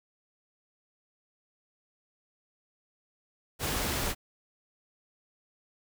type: noise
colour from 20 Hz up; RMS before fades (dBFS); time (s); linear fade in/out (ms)
pink; -31; 3.59-4.15; 50
effects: none